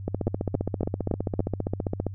two click trains, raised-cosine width 2 ms, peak -11 / -13 dBFS, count 5 / 31, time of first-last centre 0.27-1.394 / 0.08-2.067 s, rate 3.56 / 15.1 Hz, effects added 97 Hz sine -34 dBFS peak until 2.14 s

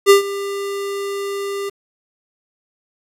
square tone with ADSR envelope, 398.6 Hz, G4, 29 cents sharp, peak -5 dBFS, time 0.06-1.7 s, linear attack 40 ms, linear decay 120 ms, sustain -18 dB, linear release 15 ms, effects resampled to 32000 Hz + 7-bit

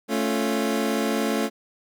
25% pulse chord, A augmented, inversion none, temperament equal, 220 / 277.2 / 349.2 Hz, A3 / C#4 / E#4, 0 / 0 / 0 cents, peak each -21 / -23 / -26 dBFS, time 0.08-1.5 s, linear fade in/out 50 ms, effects none

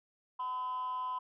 sine tone with frequency modulation, 1012 Hz, B5, 42 cents sharp, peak -32 dBFS, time 0.39-1.19 s, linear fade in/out 10 ms, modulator 263 Hz, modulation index 0.29, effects tanh soft clip ceiling -32 dBFS

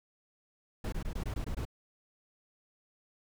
brown noise bursts, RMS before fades -35 dBFS, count 8, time 0.84-1.652 s, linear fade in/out 5 ms, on 84 ms, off 20 ms, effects none

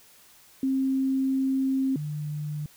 sine tone pair in turn, 266.3 / 149.46 Hz, C4 / D3, +31 / +31 cents, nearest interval minor seventh, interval 1000 cents, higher first, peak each -22 / -29 dBFS, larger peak first, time 0.63-1.96 / 1.96-2.66 s, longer first, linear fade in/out 2 ms, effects white hiss -55 dBFS RMS until 2.76 s

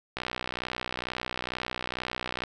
click train, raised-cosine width 0.3 ms, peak -15 dBFS, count 142, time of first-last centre 0.17-2.437 s, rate 62.2 Hz, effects none

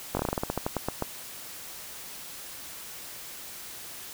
slowing click train, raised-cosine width 1 ms, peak -13 dBFS, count 15, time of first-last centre 0.15-1.023 s, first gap 20 ms, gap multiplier 1.16, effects white hiss -42 dBFS RMS until 4.13 s

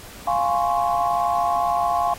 sine chord, Db major seventh, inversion first, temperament equal, 698.5 / 830.6 / 1046.5 / 1108.7 Hz, F5 / Ab5 / C6 / Db6, 0 / 0 / 0 / 0 cents, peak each -21 / -24 / -26 / -26 dBFS, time 0.27-2.14 s, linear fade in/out 5 ms, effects pink hiss -41 dBFS RMS until 2.18 s + AAC 48 kbps

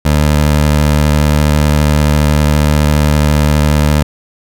20% pulse tone with vibrato, 74.8 Hz, D2, 32 cents sharp, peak -3 dBFS, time 0.05-4.03 s, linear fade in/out 5 ms, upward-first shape triangle, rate 12 Hz, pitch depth 23 cents each way, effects none

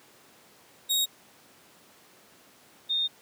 sawtooth / sine tone pair in turn, 3765 / 3666 Hz, A#7 / A#7, +16 / -30 cents, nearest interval unison, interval 46 cents, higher first, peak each -20 / -24 dBFS, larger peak first, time 0.89-1.06 / 2.89-3.08 s, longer second, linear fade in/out 20 ms, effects pink hiss -56 dBFS RMS until 3.21 s + high-pass 200 Hz 12 dB/octave

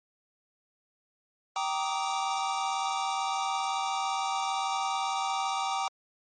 square chord, Eb major seventh, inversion first, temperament just, 777.8 / 933.4 / 1166.7 / 1244.5 Hz, G5 / Bb5 / D6 / Eb6, -14 / +2 / -12 / 0 cents, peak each -32 / -35 / -36 / -37 dBFS, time 1.56-5.88 s, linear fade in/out 2 ms, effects low-pass 12000 Hz 12 dB/octave + MP3 32 kbps

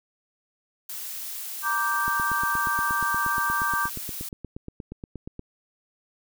blue noise, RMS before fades -35 dBFS, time 0.89-4.29 s, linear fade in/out 5 ms
sine chord, G minor, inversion first, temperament equal with one note detuned, 936.1 / 1174.7 / 1568 Hz, Bb5 / D6 / G6, +7 / 0 / 0 cents, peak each -31 / -26 / -26 dBFS, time 1.62-3.9 s, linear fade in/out 50 ms
click train, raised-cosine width 3 ms, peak -23 dBFS, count 29, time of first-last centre 2.08-5.394 s, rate 8.45 Hz
effects none

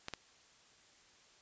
clicks, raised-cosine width 0.2 ms, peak -22 dBFS, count 2, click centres 0.084 / 0.137 s, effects white hiss -64 dBFS RMS until 1.41 s + resampled to 16000 Hz

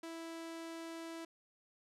sawtooth tone, 329.6 Hz, E4, in tune, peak -40 dBFS, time 0.03-1.25 s, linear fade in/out 5 ms, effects low-pass 11000 Hz 12 dB/octave

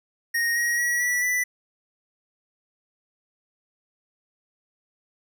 square tone with pitch steps, 1864.7 / 1892.9 / 1921.6 / 1950.6 / 1980.2 Hz, A#6 / A#6 / B6 / B6 / B6, 0 / +26 / -48 / -22 / +4 cents, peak -22 dBFS, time 0.34-1.44 s, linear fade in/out 10 ms, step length 220 ms, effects none

